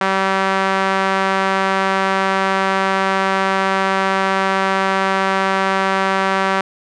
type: tone with band-pass filter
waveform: sawtooth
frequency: 192.3 Hz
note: G3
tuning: 33 cents flat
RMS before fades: -17 dBFS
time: 0.01-6.61 s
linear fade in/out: 2 ms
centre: 1300 Hz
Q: 1.1
effects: resampled to 22050 Hz